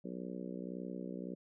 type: harmonic tone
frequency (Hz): 61.74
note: B1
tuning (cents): 0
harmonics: 3 / 4 / 5 / 6 / 7 / 8 / 9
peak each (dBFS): -44 / -46 / -48 / -50 / -51 / -52 / -53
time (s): 0.04-1.35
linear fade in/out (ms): 10
effects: none